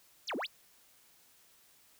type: exponential two-way sweep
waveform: sine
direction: down then up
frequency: 7902 to 220 to 5510 Hz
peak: -32 dBFS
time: 0.27-0.47 s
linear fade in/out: 20 ms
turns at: 0.36 s
effects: tanh soft clip ceiling -32 dBFS + white hiss -64 dBFS RMS until 1.99 s